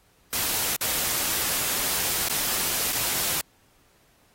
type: noise with dropouts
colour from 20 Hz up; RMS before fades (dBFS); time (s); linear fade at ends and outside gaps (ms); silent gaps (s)
white; -26; 0.33-3.41; 0; 0.763-0.811 / 2.285-2.298 / 2.925-2.93
effects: pink hiss -62 dBFS RMS until 4.34 s + AAC 48 kbps